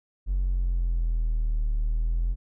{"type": "exponential two-way sweep", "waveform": "triangle", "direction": "down then up", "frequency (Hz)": [46.85, 37.33, 43.85], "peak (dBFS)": -19, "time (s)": [0.26, 2.36], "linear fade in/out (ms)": 50, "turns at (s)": 1.74, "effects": ["tanh soft clip ceiling -18 dBFS"]}